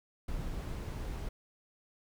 brown noise, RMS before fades -38 dBFS, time 0.28-1.29 s, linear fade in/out 5 ms, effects none

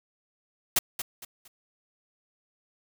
white noise with echo, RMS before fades -22 dBFS, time 0.76-0.79 s, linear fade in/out 5 ms, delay 230 ms, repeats 3, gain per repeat -10 dB, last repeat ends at 1.48 s, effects none

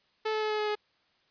sawtooth tone with pitch steps, 435.3 / 432.3 / 429.3 / 426.3 / 423.4 / 420.5 Hz, A4 / A4 / A4 / G#4 / G#4 / G#4, -19 / -31 / -43 / +45 / +33 / +22 cents, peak -24 dBFS, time 0.25-0.754 s, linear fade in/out 10 ms, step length 84 ms, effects white hiss -69 dBFS RMS until 1.3 s + resampled to 11025 Hz

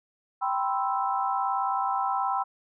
sine chord, C major seventh, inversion second, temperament equal, 784 / 987.8 / 1046.5 / 1318.5 Hz, G5 / B5 / C6 / E6, 0 / 0 / 0 / 0 cents, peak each -28 / -30 / -32 / -31 dBFS, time 0.41-2.44 s, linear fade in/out 20 ms, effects none

